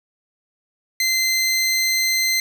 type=tone; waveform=20% pulse; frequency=2068 Hz; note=C7; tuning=21 cents flat; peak=-12 dBFS; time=1-2.4 s; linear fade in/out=2 ms; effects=none